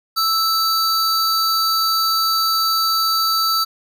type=tone pair together; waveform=square; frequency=1318.5 / 4613 Hz; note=E6 / D8; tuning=0 / -32 cents; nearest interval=octave + minor seventh; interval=2168 cents; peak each=-19 dBFS; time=0.16-3.65 s; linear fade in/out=20 ms; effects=none